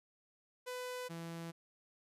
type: tone pair in turn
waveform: sawtooth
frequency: 500 / 166.85 Hz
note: B4 / E3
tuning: +21 / +21 cents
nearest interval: octave + perfect fifth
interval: 1900 cents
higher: first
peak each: -37 / -39 dBFS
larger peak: first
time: 0.66-1.09 / 1.09-1.52 s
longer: neither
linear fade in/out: 20 ms
effects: resampled to 32000 Hz